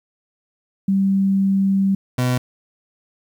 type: tone pair in turn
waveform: sine / 30% pulse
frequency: 194.6 / 125.48 Hz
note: G3 / B2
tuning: -12 / +28 cents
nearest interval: minor sixth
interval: 760 cents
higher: first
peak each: -14 dBFS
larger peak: neither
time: 0.88-1.95 / 2.18-2.38 s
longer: first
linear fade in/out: 5 ms
effects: 9-bit